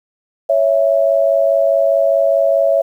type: tone pair together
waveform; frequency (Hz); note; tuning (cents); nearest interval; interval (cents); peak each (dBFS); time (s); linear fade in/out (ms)
sine; 556.2 / 661; C#5 / E5; +6 / +5; minor third; 299; -13; 0.49-2.82; 10
effects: 8-bit